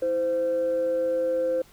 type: tone pair together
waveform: sine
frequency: 326.3 / 518 Hz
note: E4 / C5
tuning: -18 / -17 cents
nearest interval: minor sixth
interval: 801 cents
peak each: -32 / -21 dBFS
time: 0.02-1.62 s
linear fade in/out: 5 ms
effects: tanh soft clip ceiling -18 dBFS + pink hiss -55 dBFS RMS until 1.72 s